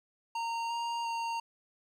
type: tone with pitch steps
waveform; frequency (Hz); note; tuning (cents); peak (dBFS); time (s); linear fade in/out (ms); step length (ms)
square; 923 / 934 / 923; A#5 / A#5 / A#5; -17 / +3 / -17; -33; 0.35-1.4; 5; 350
effects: low-pass 6000 Hz 12 dB/octave + 10-bit